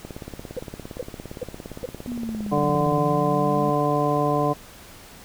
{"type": "click train", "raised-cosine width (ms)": 2, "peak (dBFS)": -21, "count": 52, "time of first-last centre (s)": [0.05, 2.981], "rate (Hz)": 17.4}
{"type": "tone bursts", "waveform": "sine", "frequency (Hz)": 500, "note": "B4", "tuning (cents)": 21, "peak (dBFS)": -24, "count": 4, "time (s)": [0.57, 1.858], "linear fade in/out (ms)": 5, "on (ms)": 22, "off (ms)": 400}
{"type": "linear two-way sweep", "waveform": "sine", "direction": "down then up", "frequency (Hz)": [246.9, 160, 206.7], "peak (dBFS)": -27, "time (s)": [2.07, 3.71], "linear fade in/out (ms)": 10, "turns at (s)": 2.94}
{"type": "harmonic tone", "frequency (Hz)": 146.83, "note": "D3", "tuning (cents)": 0, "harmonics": [1, 2, 3, 4, 5, 7], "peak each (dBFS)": [-26, -26, -26, -26, -26, -26], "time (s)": [2.51, 4.54], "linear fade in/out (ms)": 20}
{"effects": ["pink hiss -45 dBFS RMS until 5.24 s"]}